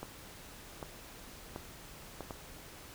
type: clicks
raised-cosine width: 1 ms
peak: -26 dBFS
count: 5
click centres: 0.03 / 0.828 / 1.561 / 2.207 / 2.308 s
effects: pink hiss -51 dBFS RMS until 2.94 s